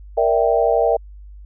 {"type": "chord", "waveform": "sine", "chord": "E half-diminished seventh", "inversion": "second", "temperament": "equal", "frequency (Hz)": [466.2, 587.3, 659.3, 784], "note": ["Bb4", "D5", "E5", "G5"], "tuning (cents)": [0, 0, 0, 0], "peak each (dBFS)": [-18, -20, -18, -21], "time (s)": [0.17, 0.97], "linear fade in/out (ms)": 10, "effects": ["added 50 Hz sine -36 dBFS peak until 1.45 s"]}